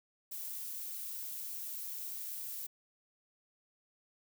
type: noise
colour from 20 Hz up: violet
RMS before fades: -42 dBFS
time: 0.31-2.67 s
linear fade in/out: 10 ms
effects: none